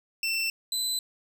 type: tone pair in turn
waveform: 25% pulse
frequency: 2684 / 4021 Hz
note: E7 / B7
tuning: +31 / +30 cents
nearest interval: perfect fifth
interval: 699 cents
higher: second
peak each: -22 dBFS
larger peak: neither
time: 0.23-0.5 / 0.72-0.99 s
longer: neither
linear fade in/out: 2 ms
effects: none